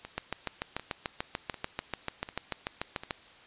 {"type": "two click trains", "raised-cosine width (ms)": 0.3, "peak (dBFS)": [-15, -24], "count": [21, 5], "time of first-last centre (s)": [[0.18, 3.108], [0.05, 3.035]], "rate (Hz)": [6.83, 1.34], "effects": ["white hiss -54 dBFS RMS until 3.46 s", "resampled to 8000 Hz"]}